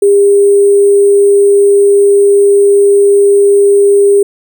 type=tone with sample-and-hold; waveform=sine; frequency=402.6 Hz; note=G4; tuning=46 cents sharp; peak=-3 dBFS; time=0.02-4.23 s; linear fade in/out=5 ms; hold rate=8820 Hz; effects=none